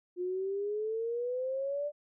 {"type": "exponential sweep", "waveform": "sine", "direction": "up", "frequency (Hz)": [353.6, 594], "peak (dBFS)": -31, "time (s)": [0.16, 1.92], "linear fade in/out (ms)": 50, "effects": []}